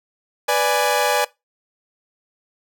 sawtooth chord, G# diminished, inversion first, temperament equal, 493.9 / 587.3 / 830.6 Hz, B4 / D5 / G#5, 0 / 0 / 0 cents, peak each -18 / -17 / -16 dBFS, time 0.48-1.25 s, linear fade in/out 10 ms, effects noise-tail reverb RT60 0.2 s tail -20 dB re dry

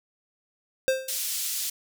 square tone with exponential decay, 525 Hz, C5, 6 cents sharp, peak -18 dBFS, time 0.88-1.19 s, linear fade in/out 0 ms, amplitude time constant 67 ms
white band-pass noise, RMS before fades -30 dBFS, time 1.08-1.7 s, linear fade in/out 5 ms, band 3600 to 14000 Hz, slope 12 dB/octave
effects none

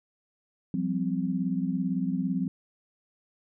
sine tone cluster, 175.3 / 193.1 / 259.1 Hz, F3 / G3 / C4, +7 / -26 / -17 cents, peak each -30 dBFS, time 0.74-2.48 s, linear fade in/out 2 ms, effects none

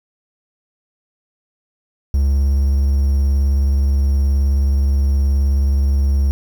triangle tone with vibrato, 69 Hz, C#2, 7 cents flat, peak -10 dBFS, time 2.14-6.31 s, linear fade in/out 0 ms, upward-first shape triangle, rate 19 Hz, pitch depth 39 cents each way, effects 7-bit

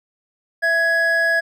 triangle tone pair together, 663.1 / 1671 Hz, E5 / G#6, +10 / +10 cents, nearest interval octave + major third, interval 1600 cents, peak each -20 / -14 dBFS, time 0.62-1.41 s, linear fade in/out 20 ms, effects none

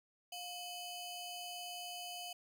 sawtooth ring-modulated tone, 1859 Hz, A#6, 5 cents flat, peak -37 dBFS, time 0.32-2.33 s, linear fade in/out 5 ms, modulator 1150 Hz, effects none

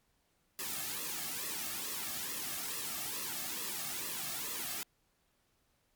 white noise with flanger, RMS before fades -39 dBFS, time 0.59-4.83 s, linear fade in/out 0 ms, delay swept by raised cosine 1.3 to 2.09 ms, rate 2.3 Hz, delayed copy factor -0.75, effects pink hiss -75 dBFS RMS until 5.95 s + MP3 96 kbps

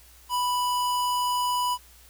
square tone, 987.8 Hz, B5, in tune, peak -24 dBFS, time 0.29-1.78 s, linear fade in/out 50 ms, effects added 60 Hz sine -54 dBFS peak until 2.09 s + white hiss -54 dBFS RMS until 2.09 s

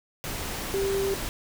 sine tone in noise, 392 Hz, G4, in tune, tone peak -24 dBFS, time 0.74-1.14 s, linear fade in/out 0 ms, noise pink, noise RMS -33 dBFS, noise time 0.24-1.29 s, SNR +6 dB, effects none

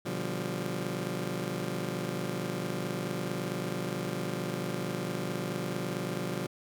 20% pulse chord, G dominant seventh, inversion first, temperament just, 122.5 / 147 / 176.4 / 196 Hz, B2 / D3 / F3 / G3, -14 / +2 / +18 / 0 cents, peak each -34 / -34 / -31 / -34 dBFS, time 0.05-6.47 s, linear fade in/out 10 ms, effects none

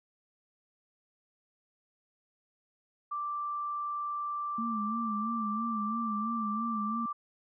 sine tone, 1174.7 Hz, D6, in tune, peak -32 dBFS, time 3.11-7.13 s, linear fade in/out 10 ms
sine tone with vibrato, 220 Hz, A3, in tune, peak -33 dBFS, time 4.58-7.06 s, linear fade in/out 5 ms, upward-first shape sine, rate 3 Hz, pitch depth 94 cents each way
effects none

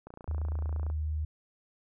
click train, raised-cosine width 1 ms, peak -31 dBFS, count 25, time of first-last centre 0.07-0.9 s, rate 28.9 Hz
sine tone, 76.8 Hz, D#2, 22 cents flat, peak -29 dBFS, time 0.28-1.25 s, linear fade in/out 5 ms
effects none

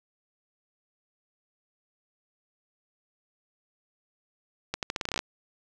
accelerating click train, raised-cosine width 0.2 ms, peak -12 dBFS, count 12, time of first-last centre 4.74-5.191 s, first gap 88 ms, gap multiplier 0.83, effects none

